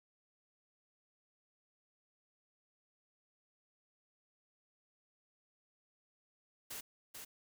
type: noise with echo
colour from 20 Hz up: white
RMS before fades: -45 dBFS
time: 6.7-6.81 s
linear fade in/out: 10 ms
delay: 440 ms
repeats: 1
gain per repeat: -4 dB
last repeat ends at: 7.25 s
effects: none